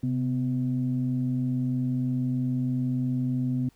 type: tone pair together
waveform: sine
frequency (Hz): 131.56 / 251.6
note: C3 / B3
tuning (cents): +10 / +32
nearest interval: major seventh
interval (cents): 1122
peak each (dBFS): -26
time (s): 0.03-3.69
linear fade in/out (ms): 5
effects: tanh soft clip ceiling -17 dBFS + pink hiss -64 dBFS RMS until 3.75 s